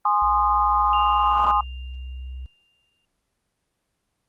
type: chord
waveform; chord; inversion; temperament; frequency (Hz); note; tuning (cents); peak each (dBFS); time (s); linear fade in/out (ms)
sine; Ab major; none; equal with one note detuned; 830.6 / 1046.5 / 1230.9; Ab5 / C6 / Eb6; 0 / 0 / -19; -21; 0.05-1.61; 5
type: tone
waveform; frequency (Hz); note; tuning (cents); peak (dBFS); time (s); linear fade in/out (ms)
sine; 64.3; C2; -30; -31; 0.22-2.46; 0
type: tone with exponential decay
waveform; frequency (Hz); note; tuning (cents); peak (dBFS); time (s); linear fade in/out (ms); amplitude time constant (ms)
sine; 2794; F7; 0; -29; 0.93-3.05; 2; 460
effects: pink hiss -74 dBFS RMS until 4.28 s + Opus 24 kbps